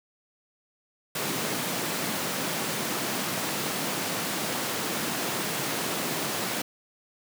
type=high-pass noise; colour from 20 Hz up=pink; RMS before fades=-30 dBFS; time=1.15-6.62 s; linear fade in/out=5 ms; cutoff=150 Hz; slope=24 dB/octave; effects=none